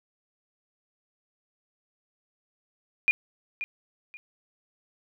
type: tone with echo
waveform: sine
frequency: 2424 Hz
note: D#7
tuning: 46 cents flat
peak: -17 dBFS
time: 3.08-3.11 s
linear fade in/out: 0 ms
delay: 530 ms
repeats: 2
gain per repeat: -12 dB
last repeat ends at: 4.17 s
effects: none